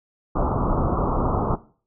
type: low-pass noise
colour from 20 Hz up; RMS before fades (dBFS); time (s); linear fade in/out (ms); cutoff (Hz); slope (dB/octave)
pink; -22; 0.35-1.56; 10; 1300; 96
effects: noise-tail reverb RT60 0.4 s tail -17 dB re dry